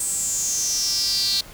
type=tone with high-pass filter sweep; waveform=sawtooth; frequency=392.1 Hz; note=G4; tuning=in tune; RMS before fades=-23 dBFS; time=0-1.41 s; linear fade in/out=5 ms; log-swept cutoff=8300 to 4200 Hz; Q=8.2; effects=pink hiss -43 dBFS RMS until 1.53 s